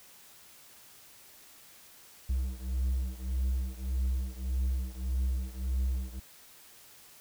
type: beating tone pair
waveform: triangle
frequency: 63.4 / 65.1 Hz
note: B1 / C2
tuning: +46 / -8 cents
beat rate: 1.7 Hz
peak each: -29 / -31 dBFS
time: 2.29-6.2 s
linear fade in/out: 10 ms
effects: white hiss -55 dBFS RMS until 7.2 s